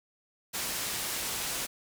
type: low-pass noise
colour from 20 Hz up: white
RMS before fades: -34 dBFS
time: 0.53-1.67 s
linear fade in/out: 20 ms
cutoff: 12000 Hz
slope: 12 dB/octave
effects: none

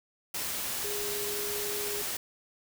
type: tone in noise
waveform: sine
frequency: 412 Hz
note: G#4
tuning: 14 cents flat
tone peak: -36 dBFS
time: 0.84-2.02 s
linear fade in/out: 5 ms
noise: white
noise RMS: -34 dBFS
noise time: 0.34-2.17 s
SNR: -5 dB
effects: none

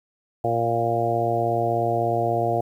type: harmonic tone with a mistuned harmonic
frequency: 116.54 Hz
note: A#2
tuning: in tune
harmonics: 1 / 2 / 3 / 4 / 5 / 6 / 7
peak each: -28 / -35 / -28 / -28 / -28 / -23 / -33 dBFS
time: 0.44-2.61 s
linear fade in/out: 5 ms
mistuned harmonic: 7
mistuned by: -15 cents
effects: 9-bit

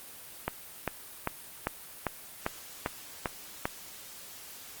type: click train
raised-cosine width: 0.5 ms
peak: -13 dBFS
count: 9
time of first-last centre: 0.48-3.655 s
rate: 2.52 Hz
effects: white hiss -47 dBFS RMS until 4.8 s + Opus 32 kbps

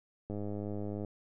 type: click train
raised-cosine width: 2 ms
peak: -26 dBFS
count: 78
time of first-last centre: 0.3-1.048 s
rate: 103 Hz
effects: none

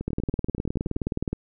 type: two click trains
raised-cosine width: 3 ms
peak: -13 / -18 dBFS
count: 25 / 11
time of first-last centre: 0.08-1.33 / 0.01-0.962 s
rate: 19.2 / 10.5 Hz
effects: none

